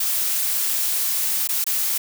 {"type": "noise with dropouts", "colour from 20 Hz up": "blue", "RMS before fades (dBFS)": -22, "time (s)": [0, 1.98], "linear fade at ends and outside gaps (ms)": 5, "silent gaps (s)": [[1.475, 1.489], [1.642, 1.665]], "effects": []}